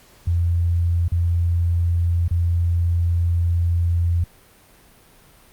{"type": "tone with dropouts", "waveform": "sine", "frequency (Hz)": 85.7, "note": "F2", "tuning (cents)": -32, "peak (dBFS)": -16, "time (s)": [0.27, 4.24], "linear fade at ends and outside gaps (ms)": 5, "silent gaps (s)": [[1.081, 1.119], [2.281, 2.309]], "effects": ["pink hiss -51 dBFS RMS until 5.52 s", "Opus 48 kbps"]}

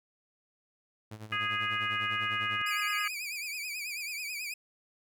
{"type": "tone with tremolo", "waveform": "sawtooth", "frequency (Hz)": 108, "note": "A2", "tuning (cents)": -32, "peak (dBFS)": -36, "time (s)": [1.11, 2.62], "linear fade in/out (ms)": 5, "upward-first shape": "sine", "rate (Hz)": 10, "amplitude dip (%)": 75}
{"type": "harmonic tone", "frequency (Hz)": 413.7, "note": "G#4", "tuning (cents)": -7, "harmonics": [3, 4, 5, 6, 7], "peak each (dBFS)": [-34, -35, -36, -37, -37], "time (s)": [1.32, 3.08], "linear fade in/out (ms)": 5}
{"type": "tone with vibrato", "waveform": "sawtooth", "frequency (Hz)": 2398, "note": "D7", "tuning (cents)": 36, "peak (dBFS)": -32, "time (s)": [2.66, 4.54], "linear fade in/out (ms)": 5, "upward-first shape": "triangle", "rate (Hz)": 9.2, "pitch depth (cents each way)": 120}
{"effects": []}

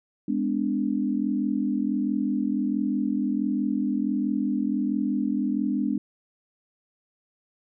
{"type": "chord", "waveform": "sine", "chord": "G# diminished", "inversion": "none", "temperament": "equal with one note detuned", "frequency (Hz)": [207.7, 252.3, 293.7], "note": ["G#3", "B3", "D4"], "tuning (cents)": [0, 37, 0], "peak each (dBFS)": -27, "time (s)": [0.28, 5.98], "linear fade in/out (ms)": 5, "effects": []}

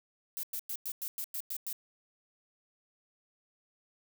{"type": "noise bursts", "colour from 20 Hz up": "violet", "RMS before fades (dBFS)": -37, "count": 9, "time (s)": [0.37, 1.728], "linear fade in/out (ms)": 0, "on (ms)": 62, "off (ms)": 100, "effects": []}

